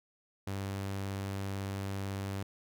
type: tone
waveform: sawtooth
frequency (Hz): 98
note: G2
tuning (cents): 0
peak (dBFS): -31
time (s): 0.47-2.43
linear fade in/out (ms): 5
effects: none